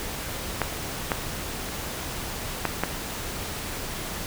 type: clicks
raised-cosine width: 0.5 ms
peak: -7 dBFS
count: 4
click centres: 0.617 / 1.118 / 2.653 / 2.836 s
effects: pink hiss -33 dBFS RMS until 4.26 s